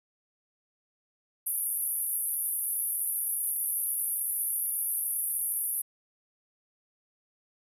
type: band-pass noise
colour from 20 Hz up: pink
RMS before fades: -31 dBFS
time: 1.46-5.82 s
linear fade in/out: 10 ms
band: 9900 to 13000 Hz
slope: 96 dB/octave
effects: none